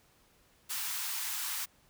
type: high-pass noise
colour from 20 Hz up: white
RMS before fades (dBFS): -36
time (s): 0.69-1.66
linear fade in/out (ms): 20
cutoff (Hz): 850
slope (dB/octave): 48
effects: pink hiss -66 dBFS RMS until 1.89 s